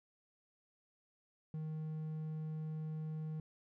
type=tone; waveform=triangle; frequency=156.3 Hz; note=D#3; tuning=8 cents sharp; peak=-37 dBFS; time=1.54-3.4 s; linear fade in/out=2 ms; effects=none